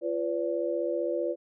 sine tone cluster, 344.8 / 499.6 / 575 Hz, F4 / B4 / D5, -22 / +20 / -37 cents, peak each -31 dBFS, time 0.01-1.36 s, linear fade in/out 50 ms, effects none

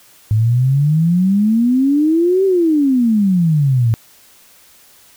sine exponential two-way sweep, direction up then down, 105.3 to 392 to 109.8 Hz, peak -10 dBFS, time 0.31-3.94 s, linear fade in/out 0 ms, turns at 2.45 s, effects white hiss -47 dBFS RMS until 5.16 s

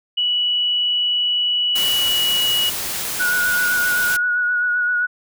sine tone with pitch glide, 2943 to 2914 Hz, F#7 to F#7, -10 to -27 cents, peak -16 dBFS, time 0.17-2.7 s, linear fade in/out 10 ms, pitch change -17 cents, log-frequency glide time 1.73-2.48 s
white noise, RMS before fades -25 dBFS, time 1.75-4.17 s, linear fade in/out 10 ms
sine tone with vibrato, 1460 Hz, F#6, 24 cents flat, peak -16 dBFS, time 3.19-5.07 s, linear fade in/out 20 ms, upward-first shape sine, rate 7.7 Hz, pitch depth 22 cents each way
effects none

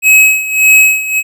square tone with tremolo, 2558 Hz, D#7, 47 cents sharp, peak -3 dBFS, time 0.02-1.23 s, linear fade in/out 50 ms, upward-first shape sine, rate 1.7 Hz, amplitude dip 80%, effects none

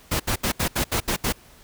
pink noise bursts, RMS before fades -23 dBFS, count 8, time 0.11-1.326 s, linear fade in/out 10 ms, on 89 ms, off 72 ms, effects pink hiss -51 dBFS RMS until 1.63 s

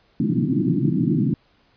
pink band-pass noise, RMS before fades -20 dBFS, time 0.2-1.34 s, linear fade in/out 2 ms, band 120 to 340 Hz, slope 96 dB/octave, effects pink hiss -60 dBFS RMS until 1.76 s + resampled to 11025 Hz

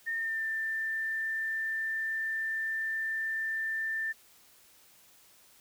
sine tone with pitch glide, 1822 to 1783.5 Hz, A#6 to A6, -40 to +23 cents, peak -30 dBFS, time 0.06-4.13 s, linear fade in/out 20 ms, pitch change -37 cents, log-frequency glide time 0.17-0.44 s, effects white hiss -60 dBFS RMS until 5.6 s

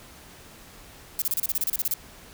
violet noise bursts, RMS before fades -25 dBFS, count 13, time 1.19-1.938 s, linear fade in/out 0 ms, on 28 ms, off 32 ms, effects pink hiss -48 dBFS RMS until 2.33 s

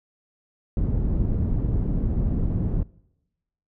pink low-pass noise, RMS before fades -23 dBFS, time 0.77-2.83 s, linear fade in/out 2 ms, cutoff 210 Hz, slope 12 dB/octave, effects noise-tail reverb RT60 0.9 s tail -23 dB re dry

